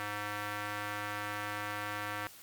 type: tone with band-pass filter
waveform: square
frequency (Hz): 103.83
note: G#2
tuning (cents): 0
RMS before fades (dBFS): -38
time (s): 0-2.27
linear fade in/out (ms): 0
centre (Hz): 1600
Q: 1.5
effects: white hiss -53 dBFS RMS until 2.42 s + MP3 96 kbps